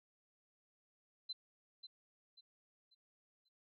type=tone with echo; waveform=sine; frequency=4055 Hz; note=B7; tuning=45 cents sharp; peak=-40 dBFS; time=1.29-1.33 s; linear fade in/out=10 ms; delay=540 ms; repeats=4; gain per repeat=-9 dB; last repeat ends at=3.49 s; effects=none